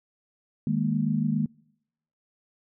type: chord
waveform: sine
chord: D# suspended fourth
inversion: none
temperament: equal with one note detuned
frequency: 155.56 / 205.9 / 233.1 Hz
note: D#3 / G#3 / A#3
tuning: 0 / -15 / 0 cents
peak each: -27 dBFS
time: 0.67-1.46 s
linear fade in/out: 2 ms
effects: noise-tail reverb RT60 0.8 s tail -26 dB re dry